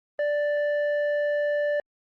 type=tone with low-pass filter; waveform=square; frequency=587.3 Hz; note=D5; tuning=in tune; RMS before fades=-25 dBFS; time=0.19-1.8 s; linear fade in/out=2 ms; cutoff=1300 Hz; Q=9.5; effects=Opus 32 kbps